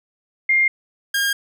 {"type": "tone pair in turn", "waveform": ["sine", "sawtooth"], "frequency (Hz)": [2116, 1617], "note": ["C7", "G#6"], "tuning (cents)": [19, -47], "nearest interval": "perfect fourth", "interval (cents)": 466, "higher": "first", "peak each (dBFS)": [-13, -14], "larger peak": "first", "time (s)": [[0.49, 0.68], [1.14, 1.33]], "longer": "neither", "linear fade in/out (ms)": 5, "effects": []}